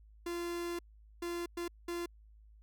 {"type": "tone bursts at uneven times", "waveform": "45% pulse", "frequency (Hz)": 345.1, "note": "F4", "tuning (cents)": -21, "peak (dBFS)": -36, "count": 4, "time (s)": [[0.26, 0.79], [1.22, 1.46], [1.57, 1.68], [1.88, 2.06]], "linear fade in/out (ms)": 5, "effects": ["added 53 Hz sine -56 dBFS peak until 2.62 s"]}